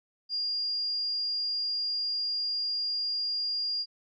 sine tone, 4818 Hz, D8, 43 cents sharp, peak -28 dBFS, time 0.29-3.86 s, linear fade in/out 50 ms, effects none

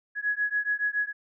sine beating tone pair, 1673 / 1680.1 Hz, G#6 / G#6, +12 / +20 cents, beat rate 7.1 Hz, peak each -28 dBFS, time 0.15-1.13 s, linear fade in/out 50 ms, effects none

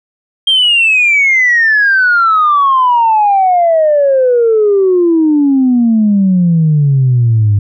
sine exponential sweep, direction down, 3207 to 100 Hz, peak -5 dBFS, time 0.47-7.59 s, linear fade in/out 5 ms, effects tanh soft clip ceiling -2 dBFS

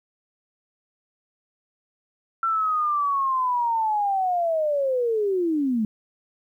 sine linear sweep, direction down, 1353 to 207.7 Hz, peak -20 dBFS, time 2.43-5.85 s, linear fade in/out 2 ms, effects 10-bit

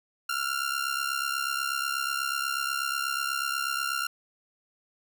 sawtooth ring-modulated tone, 1390 Hz, F6, 9 cents flat, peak -21 dBFS, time 0.29-4.07 s, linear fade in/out 5 ms, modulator 34.1 Hz, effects none

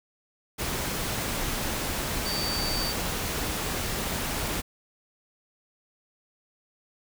sine tone in noise, 4600 Hz, D8, 37 cents flat, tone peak -30 dBFS, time 2.25-2.93 s, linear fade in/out 20 ms, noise pink, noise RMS -30 dBFS, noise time 0.58-4.62 s, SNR -3 dB, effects none

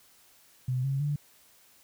sine tone with pitch steps, 127.3 / 136.44 / 146.23 Hz, C3 / C#3 / D3, -47 / -27 / -7 cents, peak -26 dBFS, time 0.68-1.16 s, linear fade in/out 5 ms, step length 160 ms, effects white hiss -60 dBFS RMS until 1.83 s

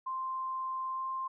sine tone with pitch glide, 1046 to 1052.1 Hz, C6 to C6, -1 to +9 cents, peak -33 dBFS, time 0.06-1.28 s, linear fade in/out 10 ms, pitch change +10 cents, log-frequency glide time 0.9-1.02 s, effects none

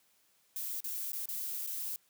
violet noise with dropouts, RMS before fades -38 dBFS, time 0.56-1.96 s, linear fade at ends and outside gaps 1 ms, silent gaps 0.804-0.842 / 1.12-1.131 / 1.257-1.287 / 1.665-1.673 s, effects white hiss -70 dBFS RMS until 2.09 s + high-pass 100 Hz 12 dB/octave

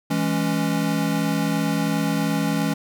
square chord, C# minor, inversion first, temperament equal, 164.81 / 207.7 / 277.2 Hz, E3 / G#3 / C#4, 0 / 0 / 0 cents, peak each -25 / -26 / -25 dBFS, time 0.1-2.74 s, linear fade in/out 10 ms, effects none

